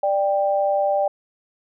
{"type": "tone pair together", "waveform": "sine", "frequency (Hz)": [591, 788.9], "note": ["D5", "G5"], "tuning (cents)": [11, 11], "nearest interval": "perfect fourth", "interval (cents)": 500, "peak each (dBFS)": [-19, -21], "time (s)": [0.03, 1.08], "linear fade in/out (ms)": 5, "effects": []}